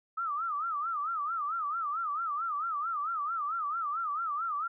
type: tone with vibrato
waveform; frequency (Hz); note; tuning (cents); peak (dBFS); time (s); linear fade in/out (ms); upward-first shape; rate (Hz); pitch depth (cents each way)
sine; 1257; D#6; +17; -30; 0.17-4.68; 10; sine; 4.5; 160
effects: none